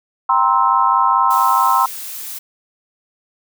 sine chord, C dominant seventh, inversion second, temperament just, 784.9 / 941.9 / 1046.5 / 1308.1 Hz, G5 / Bb5 / C6 / E6, +2 / +18 / 0 / -14 cents, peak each -20 / -17 / -14 / -18 dBFS, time 0.29-1.86 s, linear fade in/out 5 ms
blue noise, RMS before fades -29 dBFS, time 1.3-2.39 s, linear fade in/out 10 ms
effects none

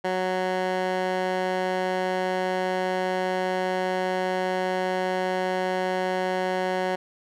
15% pulse tone with band-pass filter, 185 Hz, F#3, in tune, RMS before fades -26 dBFS, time 0.04-6.96 s, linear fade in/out 10 ms, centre 960 Hz, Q 0.61, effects none

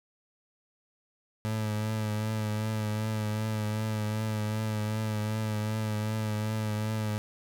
30% pulse tone with vibrato, 107.9 Hz, A2, 33 cents flat, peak -26 dBFS, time 1.45-7.18 s, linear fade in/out 0 ms, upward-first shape triangle, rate 2.6 Hz, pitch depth 35 cents each way, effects none

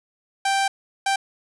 sawtooth tone bursts at uneven times, 784 Hz, G5, in tune, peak -15 dBFS, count 2, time 0.45-0.68 / 1.06-1.16 s, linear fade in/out 5 ms, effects resampled to 24000 Hz + 9-bit

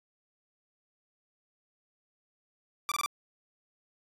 sawtooth tone bursts, 1174.7 Hz, D6, in tune, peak -25 dBFS, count 4, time 2.89-3.06 s, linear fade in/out 0 ms, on 26 ms, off 22 ms, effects resampled to 32000 Hz

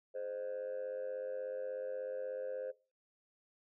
sine tone with amplitude modulation, 520 Hz, C5, 11 cents flat, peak -32 dBFS, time 0.14-2.72 s, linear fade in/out 20 ms, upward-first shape sine, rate 96.5 Hz, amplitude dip 95%, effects noise-tail reverb RT60 0.3 s tail -19 dB re dry + tanh soft clip ceiling -34 dBFS

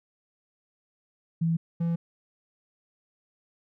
sine / triangle tone pair in turn, 165 / 168.37 Hz, E3 / E3, +2 / +37 cents, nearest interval unison, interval 35 cents, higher second, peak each -22 / -22 dBFS, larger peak neither, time 1.41-1.57 / 1.8-1.96 s, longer neither, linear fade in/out 10 ms, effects none

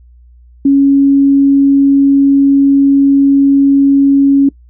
sine tone, 277.2 Hz, C#4, in tune, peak -4 dBFS, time 0.65-4.49 s, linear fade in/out 5 ms, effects noise-tail reverb RT60 0.1 s tail -22 dB re dry + added 60 Hz sine -38 dBFS peak until 4.69 s

